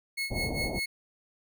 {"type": "tone with tremolo", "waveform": "30% pulse", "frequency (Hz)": 2181, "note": "C#7", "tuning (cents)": -29, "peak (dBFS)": -26, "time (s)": [0.17, 0.86], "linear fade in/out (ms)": 10, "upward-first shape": "sine", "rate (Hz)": 5, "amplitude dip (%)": 85}
{"type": "low-pass noise", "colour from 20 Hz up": "pink", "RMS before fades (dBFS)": -33, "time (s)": [0.3, 0.8], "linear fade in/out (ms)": 20, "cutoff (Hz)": 820, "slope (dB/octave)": 48}
{"effects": []}